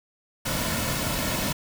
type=noise with comb filter; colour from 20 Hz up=pink; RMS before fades=-27 dBFS; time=0.45-1.53 s; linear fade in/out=10 ms; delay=2.5 ms; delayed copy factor=-0.55; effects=none